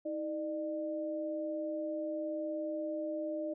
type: tone pair together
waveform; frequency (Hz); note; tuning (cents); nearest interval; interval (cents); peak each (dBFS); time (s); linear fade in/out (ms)
sine; 318.9 / 602; D#4 / D5; +43 / +43; major seventh; 1100; -38 / -36; 0.05-3.54; 10
effects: none

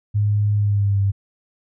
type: tone with pitch glide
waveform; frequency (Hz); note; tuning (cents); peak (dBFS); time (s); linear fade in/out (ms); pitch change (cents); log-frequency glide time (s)
sine; 103.83 to 98.97; G#2 to G2; 0 to +17; -15; 0.14-1.12; 20; -83; 0.56-1.01
effects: none

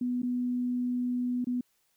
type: tone with dropouts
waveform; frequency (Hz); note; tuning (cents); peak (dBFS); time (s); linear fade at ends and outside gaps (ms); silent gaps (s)
sine; 247; B3; 0; -27; 0.01-1.61; 5; 0.22-0.23 / 1.445-1.469
effects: white hiss -72 dBFS RMS until 1.96 s

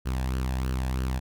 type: tone with flanger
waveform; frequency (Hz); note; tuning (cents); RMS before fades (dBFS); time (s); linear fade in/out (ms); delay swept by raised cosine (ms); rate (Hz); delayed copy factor
sawtooth; 64.4; C2; -27; -28; 0.05-1.2; 20; 0.67 to 1.19; 3.1; +0.55
effects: none

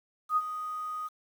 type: tone with ADSR envelope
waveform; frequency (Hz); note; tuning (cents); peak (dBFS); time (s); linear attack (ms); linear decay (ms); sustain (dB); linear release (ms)
sine; 1244.5; D#6; 0; -21; 0.29-1.09; 76; 43; -12; 25
effects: 9-bit

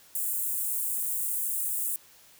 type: high-pass noise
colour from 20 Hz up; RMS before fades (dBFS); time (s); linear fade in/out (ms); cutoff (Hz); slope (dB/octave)
white; -30; 0.15-1.96; 2; 7900; 48
effects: white hiss -56 dBFS RMS until 2.39 s

